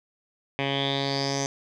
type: tone with low-pass filter sweep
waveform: 10% pulse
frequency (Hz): 138.2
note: C#3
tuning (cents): -5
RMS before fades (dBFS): -27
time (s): 0.59-1.46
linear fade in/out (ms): 0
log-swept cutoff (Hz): 2700 to 6200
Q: 7.2
effects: none